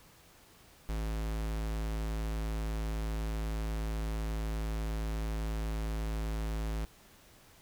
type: tone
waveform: square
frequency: 54.1 Hz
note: A1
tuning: 29 cents flat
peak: -33 dBFS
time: 0.89-6.85 s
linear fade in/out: 0 ms
effects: pink hiss -59 dBFS RMS until 7.61 s